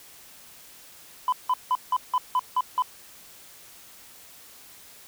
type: tone bursts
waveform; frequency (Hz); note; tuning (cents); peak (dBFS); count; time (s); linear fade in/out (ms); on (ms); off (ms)
sine; 1005; B5; +30; -17; 8; 1.28-2.822; 2; 44; 170
effects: tanh soft clip ceiling -18 dBFS + white hiss -49 dBFS RMS until 5.07 s